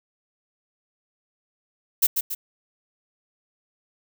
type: noise with echo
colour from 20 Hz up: violet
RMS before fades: -17 dBFS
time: 2.02-2.07 s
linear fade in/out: 10 ms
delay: 140 ms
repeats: 2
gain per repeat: -6 dB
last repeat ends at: 2.35 s
effects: none